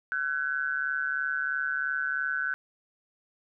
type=tone with amplitude modulation; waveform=sine; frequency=1513 Hz; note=F#6; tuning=38 cents sharp; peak=-23 dBFS; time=0.12-2.54 s; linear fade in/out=0 ms; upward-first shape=sine; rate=143 Hz; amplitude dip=85%; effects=none